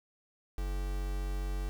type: tone with quantisation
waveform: triangle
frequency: 47.39 Hz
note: F#1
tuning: 42 cents sharp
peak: -30 dBFS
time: 0.58-1.69 s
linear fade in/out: 0 ms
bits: 7
effects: none